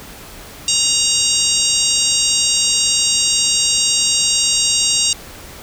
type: harmonic tone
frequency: 938 Hz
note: A#5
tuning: 11 cents sharp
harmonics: 3 / 4 / 5 / 6 / 7 / 8 / 9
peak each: -21 / -21 / -21 / -21 / -21 / -21 / -21 dBFS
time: 0.68-5.13 s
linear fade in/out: 2 ms
effects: pink hiss -36 dBFS RMS until 5.62 s